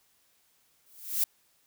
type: noise with exponential growth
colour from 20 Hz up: violet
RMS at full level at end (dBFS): -23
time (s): 0.86-1.24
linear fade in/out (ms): 5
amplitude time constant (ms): 81
effects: white hiss -68 dBFS RMS until 1.66 s